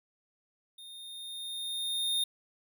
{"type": "tone with level ramp", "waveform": "square", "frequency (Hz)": 3662, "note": "A#7", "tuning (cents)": -32, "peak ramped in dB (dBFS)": [-47, -27], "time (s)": [0.78, 2.24], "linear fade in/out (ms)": 5, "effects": []}